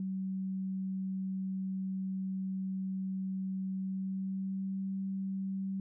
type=tone with pitch glide; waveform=sine; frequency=190 to 192.76 Hz; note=F#3 to G3; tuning=+46 to -29 cents; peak=-33 dBFS; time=0-5.8 s; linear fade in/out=2 ms; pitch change=+25 cents; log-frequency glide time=3.75-4.79 s; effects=none